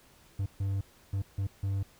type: tone bursts at uneven times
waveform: triangle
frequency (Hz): 98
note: G2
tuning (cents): 0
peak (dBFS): -26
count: 5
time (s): 0.39-0.46 / 0.6-0.81 / 1.13-1.22 / 1.38-1.47 / 1.63-1.83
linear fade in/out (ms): 5
effects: pink hiss -60 dBFS RMS until 1.99 s